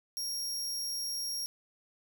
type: tone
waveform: sawtooth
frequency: 5588 Hz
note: F8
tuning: in tune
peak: -31 dBFS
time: 0.17-1.46 s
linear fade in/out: 0 ms
effects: none